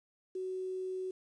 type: tone with quantisation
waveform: sine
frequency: 373.2 Hz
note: F#4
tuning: 15 cents sharp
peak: -35 dBFS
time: 0.35-1.11 s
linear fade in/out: 5 ms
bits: 10
effects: resampled to 22050 Hz